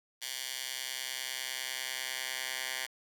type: tone with high-pass filter sweep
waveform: 10% pulse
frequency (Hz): 130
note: C3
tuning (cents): -11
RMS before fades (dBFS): -38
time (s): 0.21-2.87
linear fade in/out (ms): 20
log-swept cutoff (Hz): 3200 to 1900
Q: 0.97
effects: 10-bit